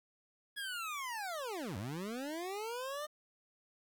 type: linear two-way sweep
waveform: 25% pulse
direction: down then up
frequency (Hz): 1686 to 88.1 to 613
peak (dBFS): -35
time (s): 0.56-3.07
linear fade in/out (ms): 20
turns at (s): 1.77
effects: 11-bit